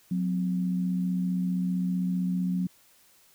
sine tone pair together, 182 / 257.4 Hz, F#3 / C4, -28 / -28 cents, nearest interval tritone, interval 600 cents, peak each -25 / -35 dBFS, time 0.11-2.67 s, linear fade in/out 5 ms, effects white hiss -60 dBFS RMS until 3.34 s

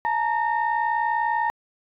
sine tone cluster, 870 / 930 / 1834 Hz, A5 / A#5 / A#6, -20 / -4 / -29 cents, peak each -24 / -23 / -28 dBFS, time 0.05-1.5 s, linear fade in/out 0 ms, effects tanh soft clip ceiling -12 dBFS

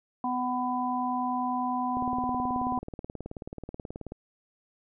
harmonic tone, 250 Hz, B3, 21 cents sharp, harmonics 1 / 3 / 4, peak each -31 / -31 / -31 dBFS, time 0.24-2.79 s, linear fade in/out 2 ms
click train, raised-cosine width 2 ms, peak -24 dBFS, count 41, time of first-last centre 1.97-4.121 s, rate 18.6 Hz
effects none

